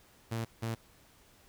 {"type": "tone bursts at uneven times", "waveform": "sawtooth", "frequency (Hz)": 114.1, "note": "A#2", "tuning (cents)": -37, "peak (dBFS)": -29, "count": 2, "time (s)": [[0.31, 0.45], [0.62, 0.75]], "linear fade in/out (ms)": 10, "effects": ["pink hiss -62 dBFS RMS until 1.48 s"]}